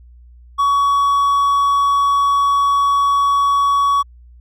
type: tone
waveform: triangle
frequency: 1125 Hz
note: C#6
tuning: 25 cents sharp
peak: -10 dBFS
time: 0.58-4.03 s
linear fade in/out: 20 ms
effects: added 60 Hz sine -40 dBFS peak until 4.4 s